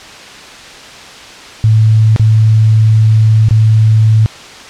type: tone with dropouts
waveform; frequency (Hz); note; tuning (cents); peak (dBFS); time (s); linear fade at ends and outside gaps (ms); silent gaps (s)
sine; 109.7; A2; -5; -4; 1.64-4.26; 0; 2.162-2.196 / 3.486-3.509
effects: white hiss -31 dBFS RMS until 4.69 s + low-pass 5000 Hz 12 dB/octave